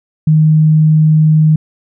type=tone; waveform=sine; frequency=155.56 Hz; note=D#3; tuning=in tune; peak=-5 dBFS; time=0.27-1.56 s; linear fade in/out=5 ms; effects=none